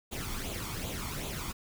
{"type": "noise with flanger", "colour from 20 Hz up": "pink", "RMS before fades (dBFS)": -37, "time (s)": [0.11, 1.53], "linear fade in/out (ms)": 20, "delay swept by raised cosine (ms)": [0.28, 0.92], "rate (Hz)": 2.6, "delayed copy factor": 0.6, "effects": []}